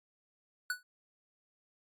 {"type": "tone with exponential decay", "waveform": "square", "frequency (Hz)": 1480, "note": "F#6", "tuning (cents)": 0, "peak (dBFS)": -29, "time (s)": [0.7, 0.83], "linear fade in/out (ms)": 2, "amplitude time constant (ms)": 27, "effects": ["MP3 64 kbps"]}